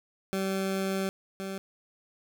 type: tone pair in turn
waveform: 20% pulse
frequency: 192.5 / 193.18 Hz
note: G3 / G3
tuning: -31 / -25 cents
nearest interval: unison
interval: 6 cents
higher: second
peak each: -23 / -29 dBFS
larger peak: first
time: 0.33-1.09 / 1.4-1.58 s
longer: first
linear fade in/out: 0 ms
effects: none